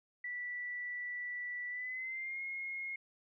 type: tone with pitch glide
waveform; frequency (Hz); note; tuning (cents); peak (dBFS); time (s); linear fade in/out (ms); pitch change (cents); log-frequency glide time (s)
sine; 1963 to 2153; B6 to C7; -11 to +49; -38; 0.24-2.96; 5; +160; 1.69-2.42
effects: none